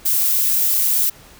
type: noise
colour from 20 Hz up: violet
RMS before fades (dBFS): -17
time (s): 0.05-1.1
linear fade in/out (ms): 10
effects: pink hiss -45 dBFS RMS until 1.39 s